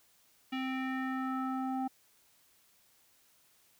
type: tone with low-pass filter sweep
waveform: square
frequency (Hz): 261.6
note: C4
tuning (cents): 0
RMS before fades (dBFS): -35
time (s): 0.52-1.88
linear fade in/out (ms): 10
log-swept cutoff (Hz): 2800 to 870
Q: 3.2
effects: white hiss -67 dBFS RMS until 3.79 s